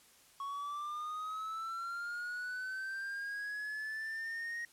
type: linear sweep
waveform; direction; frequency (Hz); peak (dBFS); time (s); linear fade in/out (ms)
triangle; up; 1104 to 1880; -36; 0.4-4.65; 2
effects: white hiss -63 dBFS RMS until 4.72 s + low-pass 12000 Hz 12 dB/octave